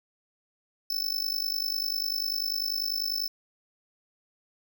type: tone with amplitude modulation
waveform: square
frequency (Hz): 5274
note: E8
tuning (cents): 0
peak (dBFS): -24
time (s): 0.9-3.28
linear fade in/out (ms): 5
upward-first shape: sine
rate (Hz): 50.1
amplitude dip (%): 90
effects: none